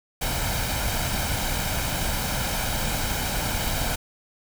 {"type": "noise with comb filter", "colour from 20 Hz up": "pink", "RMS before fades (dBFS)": -26, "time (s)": [0.21, 3.96], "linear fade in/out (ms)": 10, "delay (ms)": 1.3, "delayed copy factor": 0.55, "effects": []}